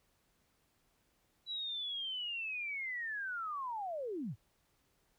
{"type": "linear sweep", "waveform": "sine", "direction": "down", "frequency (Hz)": [3951, 84.8], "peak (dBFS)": -37, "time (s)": [1.46, 4.36], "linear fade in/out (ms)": 50, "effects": ["pink hiss -75 dBFS RMS until 5.18 s"]}